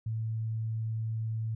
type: tone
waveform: sine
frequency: 111.4 Hz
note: A2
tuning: 22 cents sharp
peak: -30 dBFS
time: 0.06-1.55 s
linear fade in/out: 5 ms
effects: none